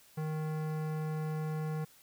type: tone with hard clipping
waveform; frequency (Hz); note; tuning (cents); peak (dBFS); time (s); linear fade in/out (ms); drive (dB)
sine; 155.56; D#3; 0; -35; 0.17-1.85; 10; 17
effects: white hiss -61 dBFS RMS until 2.02 s